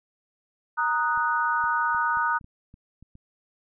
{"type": "chord", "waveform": "sine", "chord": "D# minor", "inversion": "second", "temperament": "equal", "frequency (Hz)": [932.3, 1244.5, 1480], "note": ["A#5", "D#6", "F#6"], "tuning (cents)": [0, 0, 0], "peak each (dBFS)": -26, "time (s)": [0.77, 2.39], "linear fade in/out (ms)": 20}
{"type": "clicks", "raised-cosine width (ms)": 5, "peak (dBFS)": -36, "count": 9, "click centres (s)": [1.175, 1.64, 1.947, 2.172, 2.412, 2.444, 2.741, 3.026, 3.154]}
{"effects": []}